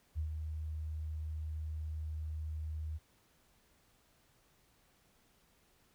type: tone with ADSR envelope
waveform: sine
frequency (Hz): 77.78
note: D#2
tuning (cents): 0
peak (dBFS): -32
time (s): 0.15-2.99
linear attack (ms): 35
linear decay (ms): 100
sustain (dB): -5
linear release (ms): 30
effects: pink hiss -70 dBFS RMS until 5.94 s